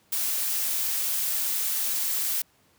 blue noise, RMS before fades -27 dBFS, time 0.12-2.42 s, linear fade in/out 5 ms, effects pink hiss -63 dBFS RMS until 2.78 s + high-pass 80 Hz 12 dB/octave

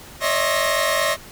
sawtooth tone cluster, 562 / 611 / 655 / 1067 / 1862 Hz, C#5 / D#5 / E5 / C6 / A#6, +24 / -32 / -11 / +34 / -2 cents, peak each -21 dBFS, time 0.2-1.17 s, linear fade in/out 50 ms, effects pink hiss -41 dBFS RMS until 1.31 s

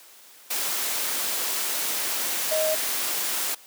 sine tone in noise, 626 Hz, D#5, 10 cents sharp, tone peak -22 dBFS, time 2.51-2.75 s, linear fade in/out 10 ms, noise white, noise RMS -27 dBFS, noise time 0.5-3.55 s, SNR +2 dB, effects white hiss -50 dBFS RMS until 3.66 s + high-pass 300 Hz 12 dB/octave

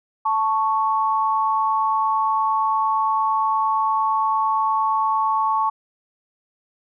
sine tone pair together, 880 / 1108.7 Hz, A5 / C#6, 0 / 0 cents, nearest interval major third, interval 400 cents, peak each -20 dBFS, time 0.25-5.7 s, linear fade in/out 10 ms, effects none

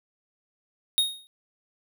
square tone with exponential decay, 3729 Hz, A#7, in tune, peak -17 dBFS, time 0.98-1.27 s, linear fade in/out 0 ms, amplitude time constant 63 ms, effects none

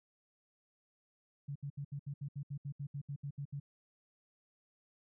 sine tone bursts, 141.6 Hz, C#3, 37 cents sharp, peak -38 dBFS, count 15, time 1.48-3.6 s, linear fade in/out 10 ms, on 76 ms, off 70 ms, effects none

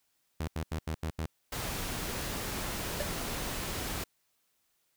sawtooth tone bursts, 79.5 Hz, D#2, 38 cents sharp, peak -28 dBFS, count 6, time 0.4-1.261 s, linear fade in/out 5 ms, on 76 ms, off 81 ms
pink noise, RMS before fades -36 dBFS, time 1.52-4.04 s, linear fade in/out 5 ms
square tone with exponential decay, 587.3 Hz, D5, in tune, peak -30 dBFS, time 3-3.09 s, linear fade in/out 5 ms, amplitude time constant 18 ms
effects white hiss -75 dBFS RMS until 4.96 s

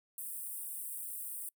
pink high-pass noise, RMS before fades -42 dBFS, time 0.18-1.49 s, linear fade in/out 2 ms, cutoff 8400 Hz, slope 96 dB/octave, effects noise-tail reverb RT60 0.1 s tail -26 dB re dry

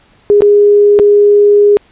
sine tone with dropouts, 411.1 Hz, G#4, 18 cents flat, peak -3 dBFS, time 0.3-1.77 s, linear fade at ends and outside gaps 0 ms, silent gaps 0.407-0.42 / 0.99-0.997 s, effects pink hiss -48 dBFS RMS until 1.91 s + resampled to 8000 Hz

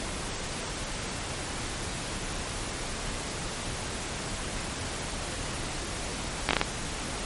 slowing click train, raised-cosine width 0.3 ms, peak -5 dBFS, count 5, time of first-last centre 6.49-6.614 s, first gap 18 ms, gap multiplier 1.38, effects pink hiss -34 dBFS RMS until 7.25 s + MP3 48 kbps

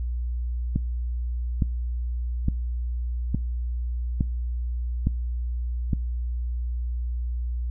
click train, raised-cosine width 5 ms, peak -10 dBFS, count 7, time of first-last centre 0.76-5.932 s, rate 1.16 Hz, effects noise-tail reverb RT60 0.4 s tail -24 dB re dry + added 60 Hz sine -25 dBFS peak until 7.7 s

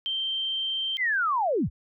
sine tone, 3136 Hz, G7, in tune, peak -26 dBFS, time 0.06-0.97 s, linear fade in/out 0 ms
sine linear sweep, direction down, 2144 to 30.87 Hz, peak -22 dBFS, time 0.97-1.7 s, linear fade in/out 50 ms
effects none

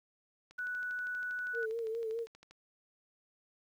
click train, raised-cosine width 0.2 ms, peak -38 dBFS, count 26, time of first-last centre 0.51-2.51 s, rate 12.5 Hz
sine tone, 1480 Hz, F#6, in tune, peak -35 dBFS, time 0.58-1.66 s, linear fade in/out 10 ms
sine tone with vibrato, 452.1 Hz, A4, 47 cents sharp, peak -34 dBFS, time 1.53-2.27 s, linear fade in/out 50 ms, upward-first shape sine, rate 4.9 Hz, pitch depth 53 cents each way
effects 11-bit

